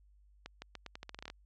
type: accelerating click train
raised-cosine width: 0.2 ms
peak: -26 dBFS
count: 13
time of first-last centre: 0.46-1.301 s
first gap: 160 ms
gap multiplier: 0.83
effects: added 50 Hz sine -61 dBFS peak until 1.45 s + low-pass 5000 Hz 12 dB/octave